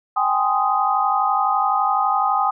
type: chord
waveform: sine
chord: Ab major seventh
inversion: third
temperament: just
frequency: 778.7 / 830.6 / 1038.3 / 1245.9 Hz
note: G5 / Ab5 / C6 / Eb6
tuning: -12 / 0 / -14 / +2 cents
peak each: -21 / -22 / -25 / -20 dBFS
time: 0.16-2.51 s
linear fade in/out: 10 ms
effects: none